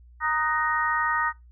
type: harmonic tone with a mistuned harmonic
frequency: 311.1 Hz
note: D#4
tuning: in tune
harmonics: 3 / 4 / 5 / 6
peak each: -28 / -26 / -31 / -27 dBFS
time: 0.2-1.33 s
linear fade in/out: 50 ms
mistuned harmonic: 5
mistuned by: -64 cents
effects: noise-tail reverb RT60 0.2 s tail -23 dB re dry + added 60 Hz sine -48 dBFS peak until 1.51 s